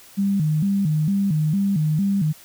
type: tone with vibrato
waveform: sine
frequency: 174.61 Hz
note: F3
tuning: in tune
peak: -17 dBFS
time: 0.17-2.33 s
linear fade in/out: 20 ms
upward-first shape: square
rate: 2.2 Hz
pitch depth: 220 cents each way
effects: white hiss -47 dBFS RMS until 2.44 s